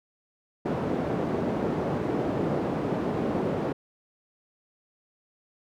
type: band-pass noise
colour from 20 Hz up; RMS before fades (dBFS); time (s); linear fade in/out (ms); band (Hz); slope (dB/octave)
white; -28; 0.65-3.73; 10; 140 to 420; 12
effects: none